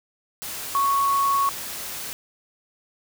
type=tone in noise; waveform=sine; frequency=1108.7 Hz; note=C#6; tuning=in tune; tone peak=-18 dBFS; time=0.75-1.49 s; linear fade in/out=0 ms; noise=white; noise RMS=-33 dBFS; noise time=0.42-2.13 s; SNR=+12 dB; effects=none